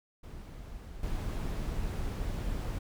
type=noise with level steps; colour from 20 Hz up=brown; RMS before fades=-44 / -34 dBFS; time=0.23-2.79 s; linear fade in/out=10 ms; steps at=1.03 s; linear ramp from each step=2 ms; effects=none